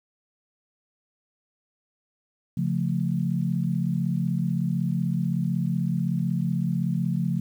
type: chord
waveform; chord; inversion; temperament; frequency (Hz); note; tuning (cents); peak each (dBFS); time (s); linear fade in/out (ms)
sine; Db augmented; none; equal; 138.59 / 174.61 / 220; Db3 / F3 / A3; 0 / 0 / 0; -27 / -25 / -30; 2.57-7.4; 5
effects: 9-bit